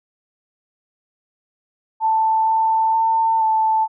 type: tone with pitch steps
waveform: sine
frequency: 884 / 889 / 898 / 880 Hz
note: A5 / A5 / A5 / A5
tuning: +8 / +18 / +35 / 0 cents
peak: -14 dBFS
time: 2-3.88 s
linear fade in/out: 50 ms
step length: 470 ms
effects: none